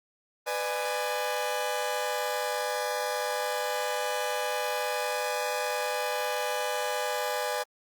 sawtooth chord, G# diminished, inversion first, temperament just, 498.4 / 598 / 830.6 Hz, B4 / D5 / G#5, +16 / +31 / 0 cents, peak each -29 dBFS, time 0.46-7.64 s, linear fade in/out 20 ms, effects Opus 24 kbps

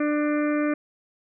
harmonic tone, 297.4 Hz, D4, 22 cents sharp, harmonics 1 / 2 / 4 / 5 / 6 / 7 / 8, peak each -22 / -28 / -34 / -36 / -38 / -39 / -40 dBFS, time 0-0.74 s, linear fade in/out 5 ms, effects none

